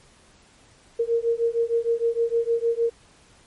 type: beating tone pair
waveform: sine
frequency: 461.1 / 467.6 Hz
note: A#4 / A#4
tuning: -19 / +5 cents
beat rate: 6.5 Hz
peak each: -23 dBFS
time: 0.99-2.9 s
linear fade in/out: 10 ms
effects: pink hiss -55 dBFS RMS until 3.46 s + MP3 48 kbps